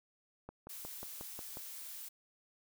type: click train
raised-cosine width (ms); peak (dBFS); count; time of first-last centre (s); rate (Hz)
1; -32; 7; 0.49-1.571; 5.55
type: noise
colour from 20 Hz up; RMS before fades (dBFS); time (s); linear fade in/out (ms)
blue; -47; 0.69-2.09; 10
effects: none